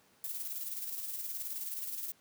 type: noise with tremolo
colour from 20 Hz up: violet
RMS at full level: -38 dBFS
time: 0.24-2.12 s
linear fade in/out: 2 ms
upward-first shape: square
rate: 19 Hz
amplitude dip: 40%
effects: pink hiss -66 dBFS RMS until 2.2 s + high-pass 150 Hz 12 dB/octave